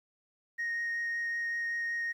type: tone with vibrato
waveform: sine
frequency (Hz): 1864.7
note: A#6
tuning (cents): 0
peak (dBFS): -29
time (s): 0.58-2.13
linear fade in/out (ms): 20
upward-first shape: triangle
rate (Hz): 5.3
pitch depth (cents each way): 8
effects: tanh soft clip ceiling -29 dBFS + 11-bit